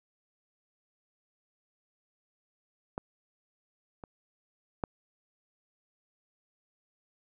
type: clicks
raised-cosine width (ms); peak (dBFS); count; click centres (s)
1; -20 / -29 / -16; 3; 2.979 / 4.038 / 4.838
effects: none